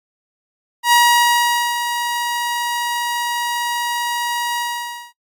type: tone with ADSR envelope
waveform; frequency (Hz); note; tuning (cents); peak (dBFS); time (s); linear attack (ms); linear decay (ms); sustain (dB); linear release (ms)
sawtooth; 955; A#5; +42; -5; 0.83-5.13; 93; 830; -10; 550
effects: noise-tail reverb RT60 0.1 s tail -21 dB re dry + AAC 64 kbps